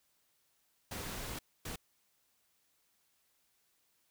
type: noise bursts at uneven times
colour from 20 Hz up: pink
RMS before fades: -42 dBFS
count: 2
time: 0.91-1.39 / 1.65-1.76 s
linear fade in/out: 5 ms
effects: white hiss -75 dBFS RMS until 4.1 s